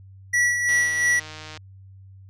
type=tone with tremolo; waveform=square; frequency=1942 Hz; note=B6; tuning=30 cents flat; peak=-17 dBFS; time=0.33-1.2 s; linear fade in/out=10 ms; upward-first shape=sine; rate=2.9 Hz; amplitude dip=50%
type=click train; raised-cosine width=0.2 ms; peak=-21 dBFS; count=138; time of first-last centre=0.69-1.574 s; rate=155 Hz
effects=added 96 Hz sine -43 dBFS peak until 2.29 s + low-pass 9000 Hz 12 dB/octave